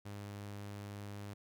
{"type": "tone", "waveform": "sawtooth", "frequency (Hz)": 101.8, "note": "G#2", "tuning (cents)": -34, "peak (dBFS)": -40, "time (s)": [0.05, 1.34], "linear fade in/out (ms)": 10, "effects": []}